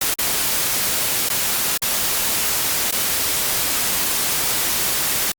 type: noise with dropouts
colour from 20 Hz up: white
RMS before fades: -20 dBFS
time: 0.01-5.32 s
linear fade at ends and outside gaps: 5 ms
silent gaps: 0.142-0.186 / 1.289-1.299 / 1.777-1.819 / 2.913-2.923 s
effects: Opus 48 kbps